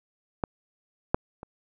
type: clicks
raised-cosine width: 1 ms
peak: -12 / -6 / -25 dBFS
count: 3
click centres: 0.438 / 1.145 / 1.431 s
effects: none